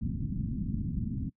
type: low-pass noise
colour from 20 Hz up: white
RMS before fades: -33 dBFS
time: 0.01-1.3 s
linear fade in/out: 10 ms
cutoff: 250 Hz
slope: 48 dB/octave
effects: noise-tail reverb RT60 0.1 s tail -21 dB re dry